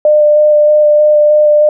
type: tone with vibrato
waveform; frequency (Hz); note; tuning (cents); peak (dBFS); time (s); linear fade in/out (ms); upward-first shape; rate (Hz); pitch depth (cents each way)
sine; 600; D5; +37; -4; 0.05-1.69; 2; square; 3.2; 9
effects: none